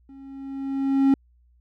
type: tone with level ramp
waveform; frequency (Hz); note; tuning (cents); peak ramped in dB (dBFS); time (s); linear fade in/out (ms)
triangle; 272; C#4; -33; -41 to -11; 0.09-1.14; 2
effects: added 60 Hz sine -56 dBFS peak until 1.6 s